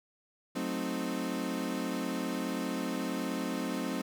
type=chord; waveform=35% pulse; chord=F# diminished seventh; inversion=none; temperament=equal; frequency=185 / 220 / 261.6 / 311.1 Hz; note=F#3 / A3 / C4 / Eb4; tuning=0 / 0 / 0 / 0 cents; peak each=-37 / -37 / -34 / -37 dBFS; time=0.55-4.02 s; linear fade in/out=10 ms; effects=none